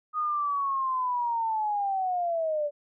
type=linear sweep; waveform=sine; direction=down; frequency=1244.5 to 575 Hz; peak=-25 dBFS; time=0.13-2.71 s; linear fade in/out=50 ms; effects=none